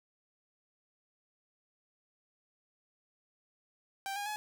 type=tone with pitch steps; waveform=sawtooth; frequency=784 / 814.5 / 846.1 Hz; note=G5 / G#5 / G#5; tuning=0 / -34 / +32 cents; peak=-32 dBFS; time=4.06-4.36 s; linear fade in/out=0 ms; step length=100 ms; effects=none